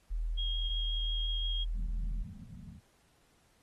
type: tone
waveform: sine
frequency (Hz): 40.43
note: E1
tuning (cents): -33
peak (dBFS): -31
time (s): 0.1-2.24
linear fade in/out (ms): 20
type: tone with vibrato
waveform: sine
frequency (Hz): 3262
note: G#7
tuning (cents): -32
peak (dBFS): -35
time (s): 0.37-1.65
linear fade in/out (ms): 20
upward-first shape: triangle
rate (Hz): 5.7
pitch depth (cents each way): 8
type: low-pass noise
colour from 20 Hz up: white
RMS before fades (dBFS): -48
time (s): 1.73-2.81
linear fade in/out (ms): 50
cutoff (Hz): 230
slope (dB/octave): 96
effects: pink hiss -69 dBFS RMS until 3.62 s + AAC 32 kbps